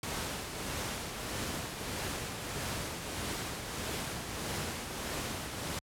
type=noise with tremolo; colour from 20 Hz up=pink; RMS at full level=-35 dBFS; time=0.03-5.79 s; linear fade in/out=2 ms; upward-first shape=triangle; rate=1.6 Hz; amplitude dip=45%; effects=high-pass 60 Hz 12 dB/octave + low-pass 12000 Hz 12 dB/octave